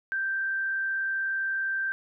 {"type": "tone with frequency modulation", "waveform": "sine", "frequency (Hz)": 1568, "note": "G6", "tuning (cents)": 0, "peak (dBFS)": -26, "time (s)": [0.12, 1.92], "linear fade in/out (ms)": 0, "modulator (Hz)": 59.5, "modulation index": 0.26, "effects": []}